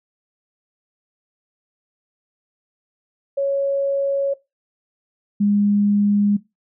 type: tone pair in turn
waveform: sine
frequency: 554.4 / 204.5 Hz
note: C#5 / G#3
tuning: 0 / -26 cents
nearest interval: octave + perfect fourth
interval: 1726 cents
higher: first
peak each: -17 / -14 dBFS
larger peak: second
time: 3.37-4.34 / 5.4-6.37 s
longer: neither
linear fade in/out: 10 ms
effects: noise-tail reverb RT60 0.2 s tail -18 dB re dry